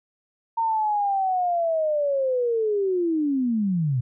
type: linear sweep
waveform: sine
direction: down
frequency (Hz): 920 to 117.4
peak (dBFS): -20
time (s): 0.57-4.01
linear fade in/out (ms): 10
effects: none